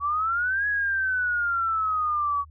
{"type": "exponential two-way sweep", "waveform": "sine", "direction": "up then down", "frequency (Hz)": [1126, 1680, 1126], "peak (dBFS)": -22, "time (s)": [0, 2.45], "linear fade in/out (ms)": 50, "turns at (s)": 0.67, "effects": ["added 77 Hz sine -46 dBFS peak until 2.5 s"]}